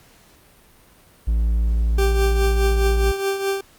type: tone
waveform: triangle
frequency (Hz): 56.2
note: A1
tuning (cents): +37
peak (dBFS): -14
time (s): 1.27-3.12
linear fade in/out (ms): 10
type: tone with tremolo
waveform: 40% pulse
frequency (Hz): 392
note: G4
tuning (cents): 0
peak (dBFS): -17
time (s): 1.98-3.61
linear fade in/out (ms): 5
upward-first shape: triangle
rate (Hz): 4.8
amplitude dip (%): 65
effects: pink hiss -52 dBFS RMS until 3.78 s + Opus 48 kbps